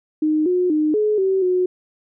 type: tone with pitch steps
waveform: sine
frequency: 308.2 / 361.4 / 306.1 / 424.4 / 382.6 / 364.8 Hz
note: D#4 / F#4 / D#4 / G#4 / G4 / F#4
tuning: -16 / -41 / -28 / +38 / -42 / -24 cents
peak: -15 dBFS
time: 0.22-1.66 s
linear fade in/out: 5 ms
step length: 240 ms
effects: none